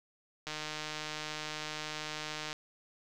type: click train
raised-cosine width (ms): 0.2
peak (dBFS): -21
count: 316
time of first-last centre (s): 0.47-2.529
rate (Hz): 153
effects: none